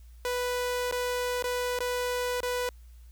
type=tone with dropouts; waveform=sawtooth; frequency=493.9 Hz; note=B4; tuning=in tune; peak=-24 dBFS; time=0.25-2.69 s; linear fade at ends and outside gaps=1 ms; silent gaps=0.913-0.924 / 1.425-1.441 / 1.789-1.804 / 2.405-2.431 s; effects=added 59 Hz sine -47 dBFS peak until 3.11 s + white hiss -66 dBFS RMS until 3.11 s